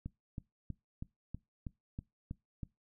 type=click train; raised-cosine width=5 ms; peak=-28 dBFS; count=9; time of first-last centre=0.06-2.632 s; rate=3.11 Hz; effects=noise-tail reverb RT60 0.2 s tail -22 dB re dry